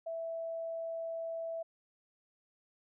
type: tone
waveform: sine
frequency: 659.3 Hz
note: E5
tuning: in tune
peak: -36 dBFS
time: 0.06-1.63 s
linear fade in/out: 10 ms
effects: none